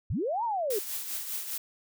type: linear two-way sweep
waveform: sine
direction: up then down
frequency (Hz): 58.27 to 969 to 377.2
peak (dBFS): -27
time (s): 0.1-0.79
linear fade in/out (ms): 5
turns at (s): 0.44
type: noise with tremolo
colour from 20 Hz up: blue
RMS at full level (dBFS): -33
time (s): 0.7-1.58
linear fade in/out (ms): 5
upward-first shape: triangle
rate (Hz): 5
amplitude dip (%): 55
effects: none